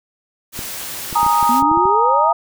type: noise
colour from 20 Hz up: white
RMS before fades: -28 dBFS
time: 0.52-1.63 s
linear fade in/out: 50 ms
type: clicks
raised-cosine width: 3 ms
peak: -16 dBFS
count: 9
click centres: 0.591 / 1.128 / 1.231 / 1.264 / 1.428 / 1.625 / 1.715 / 1.774 / 1.855 s
type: chord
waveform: sine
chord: Ab suspended second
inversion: none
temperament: equal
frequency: 830.6 / 932.3 / 1244.5 Hz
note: Ab5 / Bb5 / Eb6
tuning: 0 / 0 / 0 cents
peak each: -20 / -14 / -17 dBFS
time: 1.15-2.33 s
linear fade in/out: 10 ms
type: exponential sweep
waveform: sine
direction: up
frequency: 234.7 to 695 Hz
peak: -18 dBFS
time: 1.49-2.33 s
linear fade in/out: 2 ms
effects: none